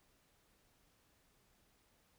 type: silence
effects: pink hiss -73 dBFS RMS until 2.18 s